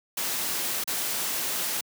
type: noise with dropouts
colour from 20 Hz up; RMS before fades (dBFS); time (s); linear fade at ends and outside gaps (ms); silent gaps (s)
white; -29; 0.17-1.81; 5; 0.84-0.875
effects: high-pass 150 Hz 12 dB/octave